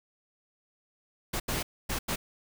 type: noise bursts at uneven times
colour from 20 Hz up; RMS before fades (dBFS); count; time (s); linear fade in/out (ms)
pink; -31; 4; 1.33-1.4 / 1.48-1.63 / 1.89-1.99 / 2.08-2.16; 10
effects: none